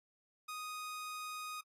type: tone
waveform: sawtooth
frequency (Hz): 1244.5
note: D#6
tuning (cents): 0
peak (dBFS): -38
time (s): 0.48-1.61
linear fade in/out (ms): 10
effects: AAC 48 kbps